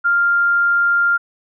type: tone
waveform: sine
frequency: 1396.9 Hz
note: F6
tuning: in tune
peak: -12 dBFS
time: 0.04-1.18 s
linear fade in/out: 20 ms
effects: none